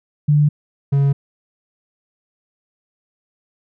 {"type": "tone pair in turn", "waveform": ["sine", "triangle"], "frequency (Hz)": [147.9, 139.6], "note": ["D3", "C#3"], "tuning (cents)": [13, 13], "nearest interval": "minor second", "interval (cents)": 100, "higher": "first", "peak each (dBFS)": -10, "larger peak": "neither", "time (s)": [[0.28, 0.49], [0.92, 1.13]], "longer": "neither", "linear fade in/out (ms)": 10, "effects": []}